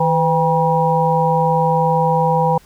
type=harmonic tone with a mistuned harmonic; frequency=160 Hz; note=D#3; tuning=49 cents sharp; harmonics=1 / 3 / 5 / 6; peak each=-18 / -18 / -18 / -18 dBFS; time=0-2.58 s; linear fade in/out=5 ms; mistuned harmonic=3; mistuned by=+79 cents; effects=pink hiss -49 dBFS RMS until 2.65 s